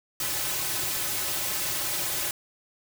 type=noise with comb filter; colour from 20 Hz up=white; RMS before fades=-29 dBFS; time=0.2-2.31 s; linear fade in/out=2 ms; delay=4.3 ms; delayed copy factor=-0.95; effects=none